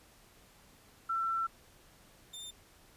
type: tone pair in turn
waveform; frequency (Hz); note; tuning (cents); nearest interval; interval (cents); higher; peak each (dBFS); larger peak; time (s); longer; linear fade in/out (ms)
sine / sawtooth; 1343 / 3596; E6 / A7; +32 / +37; octave + perfect fourth; 1705; second; -30 / -40; first; 1.09-1.47 / 2.33-2.51; first; 10
effects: pink hiss -61 dBFS RMS until 2.96 s + resampled to 32000 Hz